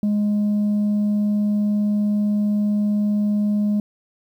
sine tone, 207.7 Hz, G#3, in tune, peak -14 dBFS, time 0.03-3.8 s, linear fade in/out 2 ms, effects tanh soft clip ceiling -16 dBFS + 9-bit

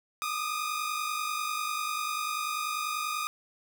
sawtooth tone pair together, 1206.8 / 1257 Hz, D6 / D#6, +47 / +17 cents, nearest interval minor second, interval 70 cents, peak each -29 / -30 dBFS, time 0.22-3.27 s, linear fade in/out 0 ms, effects none

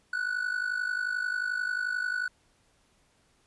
triangle tone with amplitude modulation, 1480 Hz, F#6, in tune, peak -23 dBFS, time 0.13-2.28 s, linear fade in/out 5 ms, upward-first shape sine, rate 51.3 Hz, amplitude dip 75%, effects pink hiss -67 dBFS RMS until 3.46 s + resampled to 24000 Hz

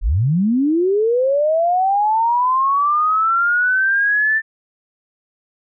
sine linear sweep, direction up, 32.7 to 1785 Hz, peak -13 dBFS, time 0.01-4.42 s, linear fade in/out 50 ms, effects none

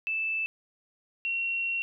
sine tone pair in turn, 2637 / 2733 Hz, E7 / F7, 0 / -38 cents, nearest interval minor second, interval 62 cents, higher second, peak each -27 dBFS, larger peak neither, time 0.07-0.46 / 1.25-1.82 s, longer second, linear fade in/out 0 ms, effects none

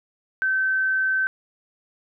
sine tone, 1540 Hz, G6, 31 cents flat, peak -19 dBFS, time 0.42-1.27 s, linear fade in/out 0 ms, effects none

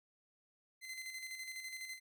sawtooth tone with tremolo, 2060 Hz, C7, 28 cents flat, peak -39 dBFS, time 0.81-2 s, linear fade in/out 50 ms, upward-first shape square, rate 12 Hz, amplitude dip 45%, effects none

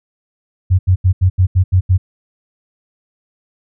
sine tone bursts, 92.5 Hz, F#2, in tune, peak -7 dBFS, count 8, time 0.7-1.98 s, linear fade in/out 20 ms, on 90 ms, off 80 ms, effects none

